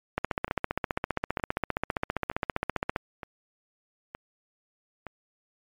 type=two click trains; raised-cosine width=0.5 ms; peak=-11 / -22 dBFS; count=43 / 6; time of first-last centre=0.18-2.961 / 0.48-5.067 s; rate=15.1 / 1.09 Hz; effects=MP3 96 kbps